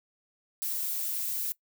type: noise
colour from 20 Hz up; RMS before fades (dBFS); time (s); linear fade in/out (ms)
violet; -32; 0.62-1.52; 0
effects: noise-tail reverb RT60 0.1 s tail -21 dB re dry